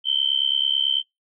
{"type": "tone with amplitude modulation", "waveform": "sine", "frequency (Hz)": 3100, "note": "G7", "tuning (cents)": -20, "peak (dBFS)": -14, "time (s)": [0.04, 1.03], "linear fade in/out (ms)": 50, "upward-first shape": "sine", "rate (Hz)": 69.1, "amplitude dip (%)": 95, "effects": ["noise-tail reverb RT60 0.2 s tail -25 dB re dry"]}